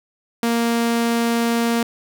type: tone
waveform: sawtooth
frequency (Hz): 233.1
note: A#3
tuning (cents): 0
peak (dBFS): -13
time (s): 0.43-1.83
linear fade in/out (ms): 2
effects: none